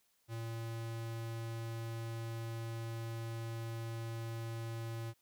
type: tone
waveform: square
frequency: 114.4 Hz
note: A#2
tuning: 32 cents flat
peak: -40 dBFS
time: 0.28-5.14 s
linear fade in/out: 50 ms
effects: white hiss -75 dBFS RMS until 5.21 s